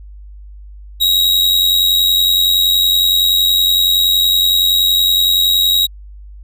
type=tone with amplitude modulation; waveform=45% pulse; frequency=3819 Hz; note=A#7; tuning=41 cents sharp; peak=-8 dBFS; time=1-5.87 s; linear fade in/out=20 ms; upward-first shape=sine; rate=90.7 Hz; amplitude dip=50%; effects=added 50 Hz sine -32 dBFS peak until 6.43 s